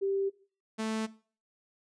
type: tone pair in turn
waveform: sine / sawtooth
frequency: 392 / 220 Hz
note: G4 / A3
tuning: 0 / 0 cents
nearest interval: minor seventh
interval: 1000 cents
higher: first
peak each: -27 dBFS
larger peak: neither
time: 0.01-0.3 / 0.78-1.07 s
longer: neither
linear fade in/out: 20 ms
effects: noise-tail reverb RT60 0.4 s tail -18 dB re dry + resampled to 22050 Hz